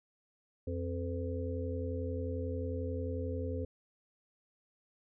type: harmonic tone with a mistuned harmonic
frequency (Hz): 87.31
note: F2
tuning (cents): 0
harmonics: 1 / 3 / 5 / 6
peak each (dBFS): -36 / -41 / -42 / -41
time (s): 0.67-3.65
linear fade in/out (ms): 5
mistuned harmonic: 6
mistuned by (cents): -54
effects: none